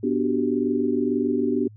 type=chord; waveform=sine; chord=G major seventh; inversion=first; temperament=equal; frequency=246.9 / 293.7 / 370 / 392 Hz; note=B3 / D4 / F#4 / G4; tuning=0 / 0 / 0 / 0 cents; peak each=-24 / -25 / -28 / -26 dBFS; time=0.03-1.68 s; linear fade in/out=10 ms; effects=added 106 Hz sine -43 dBFS peak until 1.76 s